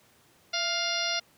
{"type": "harmonic tone with a mistuned harmonic", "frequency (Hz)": 702, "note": "F5", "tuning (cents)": 9, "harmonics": [1, 2, 3, 4, 5, 6, 7, 8], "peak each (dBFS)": [-35, -35, -35, -35, -35, -35, -35, -35], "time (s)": [0.53, 1.2], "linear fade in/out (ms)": 10, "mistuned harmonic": 1, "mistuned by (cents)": -66, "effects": ["pink hiss -61 dBFS RMS until 1.37 s", "high-pass 100 Hz 12 dB/octave"]}